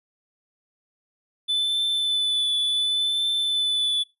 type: tone with vibrato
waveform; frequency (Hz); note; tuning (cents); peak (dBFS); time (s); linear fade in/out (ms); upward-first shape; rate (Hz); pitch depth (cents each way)
triangle; 3500; A7; -10; -19; 1.48-4.04; 20; triangle; 0.69; 23
effects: noise-tail reverb RT60 0.2 s tail -18 dB re dry + resampled to 32000 Hz